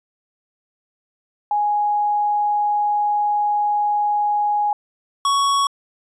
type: tone pair in turn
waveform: sine / square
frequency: 830.6 / 1114.8 Hz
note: G#5 / C#6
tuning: 0 / +9 cents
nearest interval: perfect fourth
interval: 509 cents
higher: second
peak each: -16 dBFS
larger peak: neither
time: 1.51-4.73 / 5.25-5.67 s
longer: first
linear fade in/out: 2 ms
effects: resampled to 22050 Hz